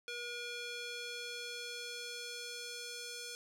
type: tone with band-pass filter sweep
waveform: square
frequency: 480 Hz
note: B4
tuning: 49 cents flat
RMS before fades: -44 dBFS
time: 0.08-3.35 s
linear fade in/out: 0 ms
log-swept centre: 3100 to 5700 Hz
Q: 1.1
effects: none